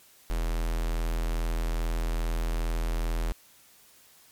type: tone with notch filter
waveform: square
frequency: 41.2 Hz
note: E1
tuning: in tune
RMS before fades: -28 dBFS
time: 0.3-3.32 s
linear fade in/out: 0 ms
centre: 150 Hz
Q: 1
effects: white hiss -57 dBFS RMS until 4.31 s + MP3 96 kbps